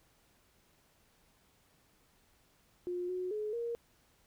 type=tone with pitch steps; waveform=sine; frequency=356 / 365.6 / 424.7 / 469.1 Hz; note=F4 / F#4 / G#4 / A#4; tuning=+33 / -21 / +39 / +11 cents; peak=-34 dBFS; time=2.87-3.75 s; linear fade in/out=0 ms; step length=220 ms; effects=pink hiss -69 dBFS RMS until 4.26 s